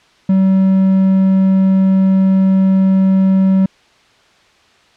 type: tone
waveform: triangle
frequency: 190.9 Hz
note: G3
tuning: 46 cents flat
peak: -6 dBFS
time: 0.29-3.66 s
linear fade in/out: 5 ms
effects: white hiss -50 dBFS RMS until 4.96 s + low-pass 4000 Hz 12 dB/octave